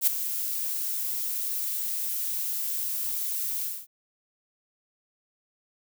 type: noise with ADSR envelope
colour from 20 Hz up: violet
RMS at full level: -19 dBFS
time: 0.01-3.87 s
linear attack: 64 ms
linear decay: 4 ms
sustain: -11 dB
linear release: 240 ms
effects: none